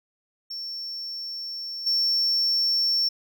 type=tone with level steps; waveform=triangle; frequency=5440 Hz; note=F8; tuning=46 cents flat; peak=-30 / -19 dBFS; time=0.5-3.09 s; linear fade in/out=10 ms; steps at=1.86 s; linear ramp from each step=10 ms; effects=none